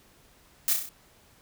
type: noise with echo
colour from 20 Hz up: blue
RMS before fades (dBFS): -24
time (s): 0.68-0.73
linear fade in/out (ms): 0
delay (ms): 32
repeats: 5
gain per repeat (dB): -4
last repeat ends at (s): 0.89
effects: pink hiss -59 dBFS RMS until 1.41 s